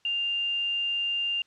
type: tone with quantisation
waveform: sine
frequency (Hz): 2797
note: F7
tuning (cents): +2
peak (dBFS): -25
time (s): 0.05-1.42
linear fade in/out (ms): 2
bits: 8
effects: white hiss -66 dBFS RMS until 1.46 s + low-pass 5000 Hz 12 dB/octave

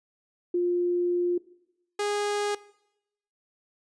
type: tone pair in turn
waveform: sine / sawtooth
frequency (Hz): 352.3 / 411.9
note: F4 / G#4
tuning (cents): +15 / -14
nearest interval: minor third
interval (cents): 271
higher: second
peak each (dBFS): -22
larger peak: neither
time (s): 0.54-1.38 / 1.99-2.55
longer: first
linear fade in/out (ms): 5
effects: noise-tail reverb RT60 0.8 s tail -19 dB re dry + resampled to 22050 Hz

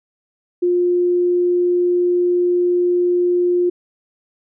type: tone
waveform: sine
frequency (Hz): 354.3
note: F4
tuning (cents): +25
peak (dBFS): -13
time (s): 0.62-3.7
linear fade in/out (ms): 10
effects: none

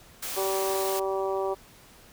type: high-pass noise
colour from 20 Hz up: white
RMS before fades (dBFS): -34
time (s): 0.22-1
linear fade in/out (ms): 10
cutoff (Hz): 230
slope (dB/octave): 12
type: harmonic tone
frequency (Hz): 192.9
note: G3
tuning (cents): -28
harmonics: 2 / 3 / 4 / 5 / 6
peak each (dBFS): -28 / -32 / -34 / -36 / -38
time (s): 0.36-1.55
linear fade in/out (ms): 20
effects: pink hiss -53 dBFS RMS until 2.12 s

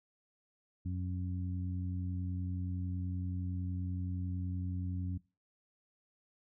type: harmonic tone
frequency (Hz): 90.7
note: F#2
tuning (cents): -34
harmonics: 1 / 2 / 3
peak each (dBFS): -35 / -41 / -45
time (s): 0.85-5.18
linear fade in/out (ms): 10
effects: noise-tail reverb RT60 0.3 s tail -22 dB re dry

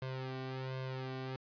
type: tone with flanger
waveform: sawtooth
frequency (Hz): 130.81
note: C3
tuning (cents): 0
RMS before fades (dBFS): -41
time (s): 0.02-1.36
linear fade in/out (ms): 0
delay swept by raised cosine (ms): 1.9 to 2.66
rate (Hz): 1.3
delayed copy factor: +0.9
effects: resampled to 11025 Hz

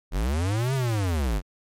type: linear two-way sweep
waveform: square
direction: up then down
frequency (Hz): 38.89 to 137.3 to 42.8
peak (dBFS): -23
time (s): 0.11-1.42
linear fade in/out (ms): 50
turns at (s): 0.74
effects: MP3 64 kbps

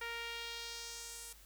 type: tone with band-pass filter sweep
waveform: sawtooth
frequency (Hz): 466.2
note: A#4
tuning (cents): 0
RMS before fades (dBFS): -45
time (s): 0.01-1.33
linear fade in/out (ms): 5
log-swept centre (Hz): 2000 to 10000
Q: 1.5
effects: added 50 Hz sine -60 dBFS peak until 1.45 s + white hiss -61 dBFS RMS until 1.45 s

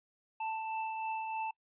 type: tone with tremolo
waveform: square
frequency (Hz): 884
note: A5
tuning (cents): +8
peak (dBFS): -34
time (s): 0.4-1.51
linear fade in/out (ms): 5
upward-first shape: triangle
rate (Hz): 3.2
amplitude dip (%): 35
effects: noise-tail reverb RT60 0.1 s tail -25 dB re dry + resampled to 8000 Hz

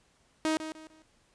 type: tone with echo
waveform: sawtooth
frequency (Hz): 314.7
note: D#4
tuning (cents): +20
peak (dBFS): -22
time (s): 0.45-0.57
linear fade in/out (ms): 0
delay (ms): 150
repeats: 3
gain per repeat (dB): -10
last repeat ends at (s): 1.02
effects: pink hiss -67 dBFS RMS until 1.34 s + resampled to 22050 Hz

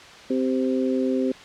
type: harmonic tone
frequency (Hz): 130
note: C3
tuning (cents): -11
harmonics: 2 / 3 / 4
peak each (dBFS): -22 / -26 / -28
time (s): 0.3-1.32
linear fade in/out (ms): 5
effects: white hiss -43 dBFS RMS until 1.44 s + low-pass 4000 Hz 12 dB/octave

